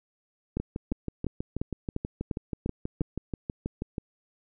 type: two click trains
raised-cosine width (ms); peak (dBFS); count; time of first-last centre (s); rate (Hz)
3; -18 / -16; 22 / 8; 0.6-3.982 / 0.57-3.009; 6.21 / 2.87
effects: none